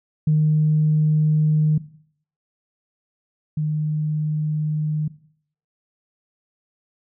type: tone pair in turn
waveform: sine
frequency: 153.6 / 152.95 Hz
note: D#3 / D#3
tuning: -22 / -29 cents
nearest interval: unison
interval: 7 cents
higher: first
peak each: -13 / -19 dBFS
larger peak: first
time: 0.27-1.78 / 3.57-5.08 s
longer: neither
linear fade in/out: 5 ms
effects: noise-tail reverb RT60 0.6 s tail -18 dB re dry + tanh soft clip ceiling -9 dBFS